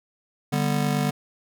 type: chord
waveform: square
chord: G major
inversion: second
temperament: just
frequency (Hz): 147 / 196 / 245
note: D3 / G3 / B3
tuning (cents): +2 / 0 / -14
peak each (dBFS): -25 / -28 / -28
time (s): 0.52-1.11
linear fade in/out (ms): 10
effects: none